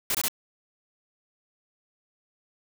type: noise bursts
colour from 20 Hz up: white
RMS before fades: -26 dBFS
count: 3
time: 0.1-0.283 s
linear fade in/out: 2 ms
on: 47 ms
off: 21 ms
effects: none